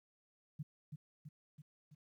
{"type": "tone with echo", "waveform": "sine", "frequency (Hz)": 150.1, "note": "D3", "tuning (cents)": 38, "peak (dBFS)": -39, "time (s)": [0.59, 0.63], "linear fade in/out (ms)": 10, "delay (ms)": 330, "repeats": 4, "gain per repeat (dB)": -4, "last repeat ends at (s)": 1.95, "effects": ["13-bit"]}